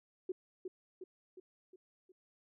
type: tone with echo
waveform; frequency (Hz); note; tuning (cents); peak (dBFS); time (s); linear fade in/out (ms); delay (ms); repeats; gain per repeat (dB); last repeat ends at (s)
sine; 370; F#4; 0; -34; 0.29-0.32; 5; 360; 5; -5; 2.12
effects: none